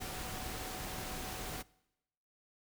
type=tone in noise; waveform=sine; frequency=747 Hz; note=F#5; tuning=16 cents sharp; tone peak=-49 dBFS; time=0-1.63 s; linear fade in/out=20 ms; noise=pink; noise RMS=-42 dBFS; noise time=0-1.63 s; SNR=-10 dB; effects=noise-tail reverb RT60 0.9 s tail -23 dB re dry